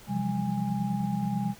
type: tone cluster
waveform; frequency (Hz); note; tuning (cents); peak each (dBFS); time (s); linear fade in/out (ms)
sine; 130.5 / 170.2 / 179.5 / 201 / 820; C3 / F3 / F3 / G3 / G#5; -4 / -44 / +48 / +44 / -22; -33 / -35 / -35 / -29 / -36; 0.07-1.55; 50
effects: pink hiss -51 dBFS RMS until 1.59 s